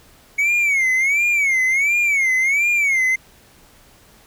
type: tone with vibrato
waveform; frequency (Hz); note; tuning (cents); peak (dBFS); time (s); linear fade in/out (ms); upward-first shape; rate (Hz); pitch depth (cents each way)
triangle; 2217; C#7; 0; -13; 0.38-3.16; 10; sine; 1.4; 150
effects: pink hiss -50 dBFS RMS until 4.26 s